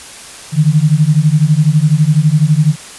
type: beating tone pair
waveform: sine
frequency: 146.83 / 158.83 Hz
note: D3 / D#3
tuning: 0 / +36 cents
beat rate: 12 Hz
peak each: -10 dBFS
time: 0.52-2.76 s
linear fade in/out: 50 ms
effects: white hiss -32 dBFS RMS until 2.98 s + resampled to 24000 Hz